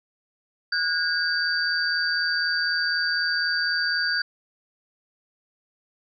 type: tone cluster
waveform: sine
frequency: 1458 / 1622 / 4642 Hz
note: F#6 / G#6 / D8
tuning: -26 / -41 / -21 cents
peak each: -26 dBFS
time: 0.72-4.22 s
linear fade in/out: 5 ms
effects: none